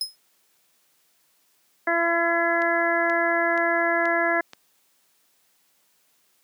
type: tone with exponential decay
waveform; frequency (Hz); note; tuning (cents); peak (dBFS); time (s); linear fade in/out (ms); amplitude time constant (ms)
40% pulse; 5120; D#8; +49; -20; 0.01-0.16; 2; 31
type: harmonic tone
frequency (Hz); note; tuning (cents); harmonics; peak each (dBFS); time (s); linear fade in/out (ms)
338; E4; +43; 1 / 2 / 3 / 4 / 5 / 6; -28 / -24 / -30 / -30 / -24 / -29; 1.87-4.41; 5
type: click train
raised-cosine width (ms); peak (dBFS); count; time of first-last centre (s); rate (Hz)
0.2; -22; 5; 2.62-4.534; 2.09
effects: white hiss -65 dBFS RMS until 6.43 s + high-pass 150 Hz 12 dB/octave